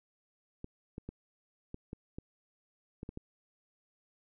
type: clicks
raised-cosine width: 3 ms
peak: -28 dBFS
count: 9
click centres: 0.644 / 0.981 / 1.09 / 1.744 / 1.931 / 2.185 / 3.031 / 3.091 / 3.174 s
effects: none